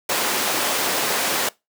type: high-pass noise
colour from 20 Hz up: pink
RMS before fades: -22 dBFS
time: 0.09-1.49 s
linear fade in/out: 5 ms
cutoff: 400 Hz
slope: 12 dB/octave
effects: noise-tail reverb RT60 0.2 s tail -22 dB re dry